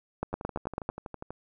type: two click trains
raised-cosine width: 1 ms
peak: -24 / -15 dBFS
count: 13 / 7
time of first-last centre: 0.33-1.306 / 0.23-0.891 s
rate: 12.3 / 9.08 Hz
effects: none